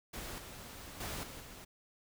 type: noise with level steps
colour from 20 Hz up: pink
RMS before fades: -44 / -49 / -41 / -48 / -51 dBFS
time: 0.13-1.65 s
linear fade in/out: 10 ms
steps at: 0.38 / 1 / 1.23 / 1.4 s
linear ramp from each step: 5 ms
effects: none